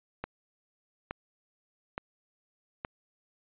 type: click train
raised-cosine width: 0.5 ms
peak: -19 dBFS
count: 4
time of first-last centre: 0.24-2.849 s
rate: 1.15 Hz
effects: resampled to 8000 Hz